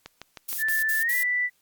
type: click train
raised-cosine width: 0.2 ms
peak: -21 dBFS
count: 5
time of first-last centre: 0.06-0.685 s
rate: 6.4 Hz
type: noise bursts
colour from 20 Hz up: violet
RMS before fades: -30 dBFS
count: 4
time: 0.48-1.236 s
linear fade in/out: 10 ms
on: 150 ms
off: 52 ms
type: tone with pitch glide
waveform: sine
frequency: 1760 to 1975.5 Hz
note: A6 to B6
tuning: 0 to 0 cents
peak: -22 dBFS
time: 0.58-1.5 s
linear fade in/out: 50 ms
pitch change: +200 cents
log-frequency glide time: 0.99-1.15 s
effects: white hiss -67 dBFS RMS until 1.61 s + Opus 48 kbps